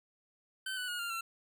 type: tone with pitch steps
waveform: 25% pulse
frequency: 1536 / 1488 / 1441.4 / 1396.4 / 1352.7 Hz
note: G6 / F#6 / F#6 / F6 / E6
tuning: -36 / +9 / -46 / -1 / +44 cents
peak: -32 dBFS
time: 0.66-1.21 s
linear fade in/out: 5 ms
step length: 110 ms
effects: none